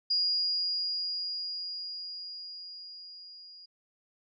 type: tone with level ramp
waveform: sine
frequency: 4861 Hz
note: D#8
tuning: 41 cents flat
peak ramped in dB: -24 to -48 dBFS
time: 0.1-3.66 s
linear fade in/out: 10 ms
effects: none